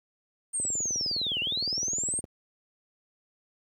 sine linear two-way sweep, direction down then up, 8790 to 2695 to 8790 Hz, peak -27 dBFS, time 0.53-2.21 s, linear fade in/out 20 ms, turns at 1.4 s
click train, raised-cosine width 2 ms, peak -27 dBFS, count 33, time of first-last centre 0.6-2.241 s, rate 19.5 Hz
effects high-pass 60 Hz 12 dB/octave + 10-bit

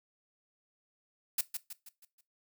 blue noise with echo, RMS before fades -29 dBFS, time 1.38-1.41 s, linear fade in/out 5 ms, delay 160 ms, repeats 5, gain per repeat -7 dB, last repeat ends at 2.21 s, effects noise-tail reverb RT60 0.2 s tail -17 dB re dry

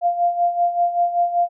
sine tone with tremolo, 697 Hz, F5, 4 cents flat, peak -13 dBFS, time 0.01-1.49 s, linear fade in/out 50 ms, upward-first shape sine, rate 5.2 Hz, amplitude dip 70%, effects none

